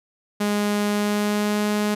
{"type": "tone with pitch glide", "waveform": "sawtooth", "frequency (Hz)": [206.7, 209], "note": ["G#3", "G#3"], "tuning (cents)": [-8, 11], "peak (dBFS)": -16, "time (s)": [0.4, 1.95], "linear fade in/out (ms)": 10, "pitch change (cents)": 19, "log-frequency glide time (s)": [0.89, 1.65], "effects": ["resampled to 32000 Hz"]}